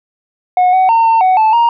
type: tone with pitch steps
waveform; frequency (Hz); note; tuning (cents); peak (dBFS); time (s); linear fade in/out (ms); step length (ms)
sine; 728 / 750 / 912 / 905 / 746 / 875 / 937; F#5 / F#5 / A#5 / A5 / F#5 / A5 / A#5; -28 / +23 / -38 / +48 / +14 / -10 / +9; -4; 0.57-1.69; 2; 160
effects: tanh soft clip ceiling -6 dBFS